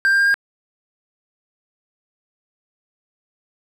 triangle tone with pitch steps, 1583 / 1594 / 1605.1 / 1616.3 Hz, G6 / G6 / G6 / G#6, +17 / +28 / +41 / -47 cents, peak -11 dBFS, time 0.05-0.342 s, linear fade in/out 0 ms, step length 73 ms, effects none

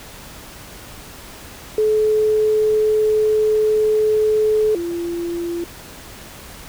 sine tone pair in turn, 430 / 342.5 Hz, A4 / F4, -40 / -34 cents, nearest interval major third, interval 394 cents, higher first, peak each -13 / -21 dBFS, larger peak first, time 1.78-4.75 / 4.75-5.64 s, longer first, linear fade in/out 2 ms, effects pink hiss -38 dBFS RMS until 6.68 s

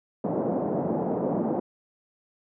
pink band-pass noise, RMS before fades -27 dBFS, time 0.24-1.6 s, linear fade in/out 5 ms, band 180 to 720 Hz, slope 24 dB/octave, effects none

